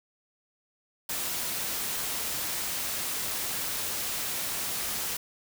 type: noise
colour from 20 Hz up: white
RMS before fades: -32 dBFS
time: 1.09-5.17 s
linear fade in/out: 5 ms
effects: none